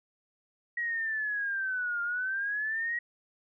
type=linear two-way sweep; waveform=sine; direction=down then up; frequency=1911 to 1396.9 to 1911 Hz; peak=-29 dBFS; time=0.77-2.99 s; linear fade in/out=5 ms; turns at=2.02 s; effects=none